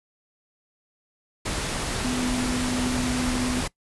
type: tone in noise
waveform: sine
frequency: 250 Hz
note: B3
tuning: 21 cents sharp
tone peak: -25 dBFS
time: 2.04-3.61 s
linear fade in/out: 10 ms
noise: pink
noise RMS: -28 dBFS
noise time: 1.45-3.68 s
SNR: 0 dB
effects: noise-tail reverb RT60 0.1 s tail -21 dB re dry + resampled to 24000 Hz